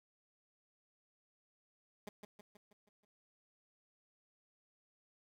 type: tone with echo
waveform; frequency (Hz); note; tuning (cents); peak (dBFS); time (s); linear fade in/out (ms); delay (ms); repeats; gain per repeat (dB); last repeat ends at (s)
15% pulse; 206.7; G#3; -8; -38; 2.07-2.09; 2; 160; 6; -5; 3.05
effects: none